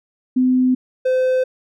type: tone pair in turn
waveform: sine / triangle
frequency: 254.9 / 513.9 Hz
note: C4 / C5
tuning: -45 / -31 cents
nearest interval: octave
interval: 1214 cents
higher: second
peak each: -12 dBFS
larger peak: neither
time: 0.36-0.75 / 1.05-1.44 s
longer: neither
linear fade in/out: 10 ms
effects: none